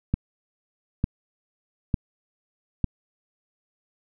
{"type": "click train", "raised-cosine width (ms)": 5, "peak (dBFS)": -9, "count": 4, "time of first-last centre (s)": [0.14, 2.843], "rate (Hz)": 1.11, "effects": []}